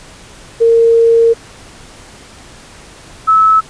sine tone pair in turn, 460 / 1301.1 Hz, A#4 / E6, -23 / -23 cents, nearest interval octave + tritone, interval 1800 cents, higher second, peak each -5 dBFS, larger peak neither, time 0.6-1.34 / 3.27-3.61 s, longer first, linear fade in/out 20 ms, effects pink hiss -37 dBFS RMS until 3.69 s + resampled to 22050 Hz

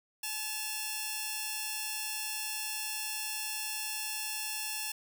5% pulse tone pair together, 860 / 2730 Hz, A5 / F7, -40 / -40 cents, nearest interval octave + minor sixth, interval 2000 cents, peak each -27 dBFS, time 0.23-4.92 s, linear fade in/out 5 ms, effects none

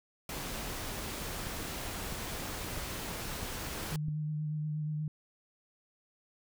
pink noise, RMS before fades -39 dBFS, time 0.29-3.96 s, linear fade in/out 2 ms
click train, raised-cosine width 5 ms, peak -29 dBFS, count 5, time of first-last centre 1.47-4.084 s, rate 1.53 Hz
sine tone with vibrato, 152.3 Hz, D#3, 37 cents flat, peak -32 dBFS, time 3.92-5.08 s, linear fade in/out 2 ms, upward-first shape triangle, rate 8.4 Hz, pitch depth 25 cents each way
effects none

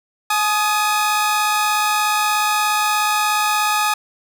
sawtooth tone pair together, 848.6 / 1244.5 Hz, G#5 / D#6, +37 / 0 cents, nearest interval perfect fifth, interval 663 cents, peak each -15 dBFS, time 0.3-3.94 s, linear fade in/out 5 ms, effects none

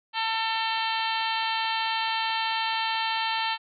harmonic tone, 447.7 Hz, A4, 30 cents sharp, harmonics 2 / 3 / 4 / 5 / 6 / 7 / 8 / 9 / 10, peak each -28 / -36 / -34 / -38 / -34 / -33 / -40 / -36 / -41 dBFS, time 0.13-3.58 s, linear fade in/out 50 ms, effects none

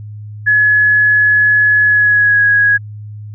sine tone with pitch glide, 1697 to 1660.2 Hz, G#6 to G#6, +37 to -1 cents, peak -7 dBFS, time 0.46-2.78 s, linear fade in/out 20 ms, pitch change -38 cents, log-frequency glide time 1.85-2.43 s, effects added 105 Hz sine -26 dBFS peak until 3.34 s

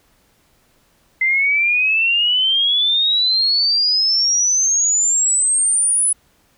sine exponential sweep, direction up, 2059 to 10200 Hz, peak -13 dBFS, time 1.21-6.13 s, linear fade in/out 5 ms, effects pink hiss -58 dBFS RMS until 6.57 s

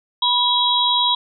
sine tone cluster, 981 / 3350 / 3840 Hz, B5 / G#7 / B7, -12 / +14 / -49 cents, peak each -19 dBFS, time 0.22-1.15 s, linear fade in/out 5 ms, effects none

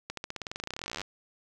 accelerating click train, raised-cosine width 0.2 ms, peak -18 dBFS, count 30, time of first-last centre 0.1-1.016 s, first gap 73 ms, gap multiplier 0.93, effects none

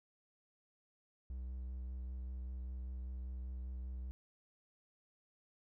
triangle tone with vibrato, 63.1 Hz, B1, 38 cents sharp, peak -39 dBFS, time 1.3-4.11 s, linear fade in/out 0 ms, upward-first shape sine, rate 5.1 Hz, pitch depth 18 cents each way, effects none

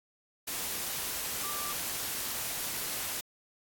sine tone in noise, 1174.7 Hz, D6, in tune, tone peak -39 dBFS, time 1.43-1.73 s, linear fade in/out 10 ms, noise white, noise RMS -35 dBFS, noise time 0.47-3.21 s, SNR -7 dB, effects AAC 64 kbps

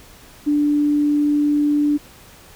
sine tone, 293.7 Hz, D4, in tune, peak -14 dBFS, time 0.46-1.98 s, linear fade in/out 20 ms, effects pink hiss -45 dBFS RMS until 2.55 s

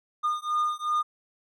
triangle beating tone pair, 1217 / 1219.7 Hz, D#6 / D#6, -39 / -35 cents, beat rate 2.7 Hz, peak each -26 dBFS, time 0.23-1.03 s, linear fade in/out 20 ms, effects none

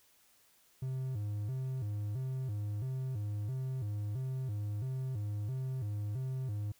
triangle tone with vibrato, 116.54 Hz, A#2, in tune, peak -32 dBFS, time 0.82-6.72 s, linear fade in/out 5 ms, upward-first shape square, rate 1.5 Hz, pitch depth 200 cents each way, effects white hiss -67 dBFS RMS until 6.79 s

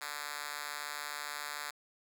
5% pulse tone with high-pass filter, 146.83 Hz, D3, in tune, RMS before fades -41 dBFS, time 0.01-1.71 s, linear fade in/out 10 ms, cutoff 1300 Hz, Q 0.65, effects none

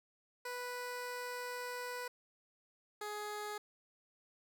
15% pulse tone pair in turn, 493 / 418.7 Hz, B4 / G#4, -3 / +14 cents, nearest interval minor third, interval 283 cents, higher first, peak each -34 / -34 dBFS, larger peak neither, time 0.45-2.08 / 3.01-3.58 s, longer first, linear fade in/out 5 ms, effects none

